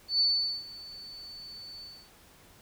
sine tone with ADSR envelope, 4492 Hz, C#8, 22 cents sharp, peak -21 dBFS, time 0.08-2.1 s, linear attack 120 ms, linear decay 430 ms, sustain -21 dB, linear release 270 ms, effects pink hiss -57 dBFS RMS until 2.61 s

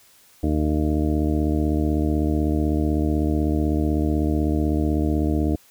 harmonic tone, 76 Hz, D#2, 40 cents flat, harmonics 1 / 2 / 3 / 4 / 5 / 6 / 8 / 9, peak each -22 / -29 / -27 / -23 / -32 / -33 / -35 / -35 dBFS, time 0.43-5.56 s, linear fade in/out 5 ms, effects white hiss -54 dBFS RMS until 5.7 s

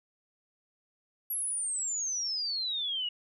sine exponential sweep, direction down, 11600 to 2854 Hz, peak -30 dBFS, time 1.3-3.09 s, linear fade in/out 5 ms, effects none

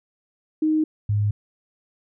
sine tone pair in turn, 311.1 / 103.82 Hz, D#4 / G#2, 0 / 0 cents, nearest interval octave + perfect fifth, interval 1900 cents, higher first, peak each -17 / -18 dBFS, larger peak first, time 0.62-0.84 / 1.09-1.31 s, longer neither, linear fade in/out 5 ms, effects none

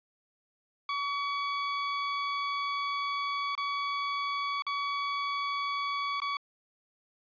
sawtooth tone with dropouts, 1133 Hz, C#6, 37 cents sharp, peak -26 dBFS, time 0.89-6.37 s, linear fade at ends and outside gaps 2 ms, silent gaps 3.552-3.577 / 4.622-4.666 / 6.202-6.218 s, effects resampled to 11025 Hz

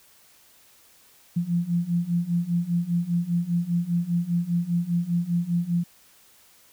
sine beating tone pair, 170 / 175 Hz, F3 / F3, -46 / +4 cents, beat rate 5 Hz, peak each -26 / -24 dBFS, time 1.36-5.84 s, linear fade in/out 10 ms, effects white hiss -56 dBFS RMS until 6.72 s

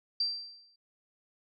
sine tone with exponential decay, 4700 Hz, D8, 1 cent sharp, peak -25 dBFS, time 0.2-0.76 s, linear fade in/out 5 ms, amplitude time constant 120 ms, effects none

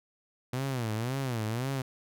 sawtooth tone with vibrato, 121.6 Hz, B2, 26 cents flat, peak -26 dBFS, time 0.53-1.82 s, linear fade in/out 5 ms, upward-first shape sine, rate 1.9 Hz, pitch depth 210 cents each way, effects none

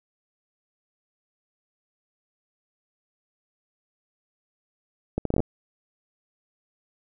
accelerating click train, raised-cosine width 2 ms, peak -11 dBFS, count 8, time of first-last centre 5.18-5.403 s, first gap 73 ms, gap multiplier 0.7, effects none

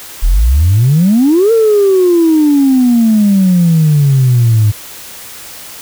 sine exponential two-way sweep, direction up then down, 37 to 462 to 103.3 Hz, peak -4 dBFS, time 0.22-4.72 s, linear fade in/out 20 ms, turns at 1.52 s, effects tanh soft clip ceiling -2 dBFS + white hiss -30 dBFS RMS until 5.81 s

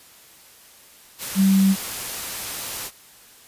sine tone in noise, 193.4 Hz, G3, 23 cents flat, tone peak -13 dBFS, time 1.35-1.76 s, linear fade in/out 50 ms, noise white, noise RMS -30 dBFS, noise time 1.18-2.91 s, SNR +14 dB, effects white hiss -49 dBFS RMS until 3.47 s + resampled to 32000 Hz

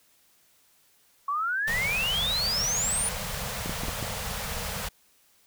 sine exponential sweep, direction up, 1100 to 9790 Hz, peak -25 dBFS, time 1.28-3.09 s, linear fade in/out 5 ms
pink band-stop noise, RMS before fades -33 dBFS, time 1.67-4.89 s, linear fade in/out 10 ms, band 220 to 440 Hz, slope 96 dB/octave
clicks, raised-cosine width 3 ms, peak -21 dBFS, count 5, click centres 3.66 / 3.695 / 3.835 / 3.884 / 4.027 s
effects white hiss -63 dBFS RMS until 5.46 s

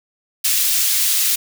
white high-pass noise, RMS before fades -17 dBFS, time 0.44-1.36 s, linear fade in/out 10 ms, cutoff 2700 Hz, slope 12 dB/octave, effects none

